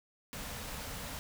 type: band-stop noise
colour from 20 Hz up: pink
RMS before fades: -42 dBFS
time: 0.33-1.19 s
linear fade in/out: 0 ms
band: 300 to 420 Hz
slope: 96 dB/octave
effects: none